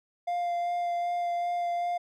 triangle tone with vibrato, 698.5 Hz, F5, in tune, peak -25 dBFS, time 0.27-1.98 s, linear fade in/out 10 ms, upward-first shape sine, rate 2.6 Hz, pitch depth 11 cents each way, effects none

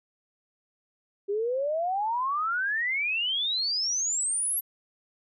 sine exponential sweep, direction up, 392 to 11730 Hz, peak -25 dBFS, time 1.28-4.61 s, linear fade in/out 20 ms, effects none

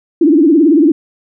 sine tone with vibrato, 310 Hz, D#4, 6 cents flat, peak -5 dBFS, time 0.21-0.92 s, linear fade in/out 5 ms, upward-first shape triangle, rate 18 Hz, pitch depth 230 cents each way, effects none

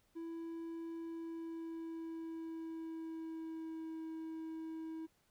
triangle tone with pitch glide, 331 to 321.6 Hz, E4 to E4, +7 to -43 cents, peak -40 dBFS, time 0.15-5.07 s, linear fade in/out 20 ms, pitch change -50 cents, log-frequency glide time 0.99-4.01 s, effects pink hiss -75 dBFS RMS until 5.3 s

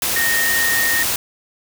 sine tone in noise, 1849 Hz, A#6, 15 cents flat, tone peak -17 dBFS, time 0.16-1.03 s, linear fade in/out 2 ms, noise white, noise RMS -20 dBFS, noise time 0.02-1.16 s, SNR 0 dB, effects none

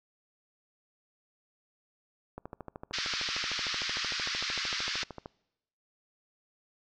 click train, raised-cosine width 1 ms, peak -26 dBFS, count 39, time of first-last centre 2.38-5.259 s, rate 13.2 Hz
white band-pass noise, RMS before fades -34 dBFS, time 2.93-5.04 s, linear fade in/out 10 ms, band 1200 to 5500 Hz, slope 48 dB/octave
effects noise-tail reverb RT60 0.9 s tail -25 dB re dry

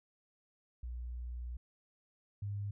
sine tone pair in turn, 60.4 / 101.58 Hz, B1 / G#2, -38 / -38 cents, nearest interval major sixth, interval 900 cents, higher second, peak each -39 / -36 dBFS, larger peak second, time 0.83-1.57 / 2.42-2.71 s, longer first, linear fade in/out 5 ms, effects none

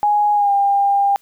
sine tone with pitch glide, 830.6 to 800 Hz, G#5 to G5, 0 to +35 cents, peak -12 dBFS, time 0.03-1.16 s, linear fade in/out 0 ms, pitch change -65 cents, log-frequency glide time 0.34-0.52 s, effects white hiss -57 dBFS RMS until 1.21 s

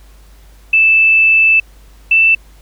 sine tone pair in turn, 2637 / 2657 Hz, E7 / E7, 0 / +13 cents, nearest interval unison, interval 13 cents, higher second, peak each -6 dBFS, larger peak neither, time 0.73-1.6 / 2.11-2.35 s, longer first, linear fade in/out 5 ms, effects added 50 Hz sine -39 dBFS peak until 2.61 s + pink hiss -49 dBFS RMS until 2.61 s

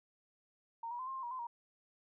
sine tone with pitch steps, 922 / 962 / 1028 / 1063 / 1055 / 954 / 1030 / 944 Hz, A#5 / B5 / C6 / C6 / C6 / A#5 / C6 / A#5, -19 / -46 / -31 / +27 / +14 / +40 / -28 / +22 cents, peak -39 dBFS, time 0.83-1.47 s, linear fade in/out 5 ms, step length 80 ms, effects none

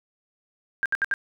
sine tone bursts, 1598 Hz, G6, 33 cents sharp, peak -20 dBFS, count 4, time 0.83-1.139 s, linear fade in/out 0 ms, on 27 ms, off 67 ms, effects none

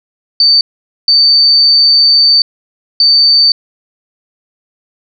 sine tone bursts at uneven times, 4573 Hz, D8, 47 cents flat, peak -4 dBFS, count 3, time 0.4-0.61 / 1.08-2.42 / 3-3.52 s, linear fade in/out 2 ms, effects none

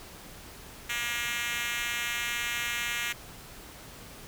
5% pulse tone with high-pass filter, 238 Hz, A#3, 36 cents sharp, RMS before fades -32 dBFS, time 0.89-3.13 s, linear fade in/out 10 ms, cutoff 2000 Hz, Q 1.3, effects pink hiss -47 dBFS RMS until 4.27 s

